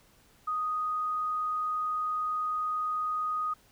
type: tone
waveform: sine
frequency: 1244.5 Hz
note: D#6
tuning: in tune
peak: -28 dBFS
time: 0.47-3.54 s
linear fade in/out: 10 ms
effects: pink hiss -62 dBFS RMS until 3.71 s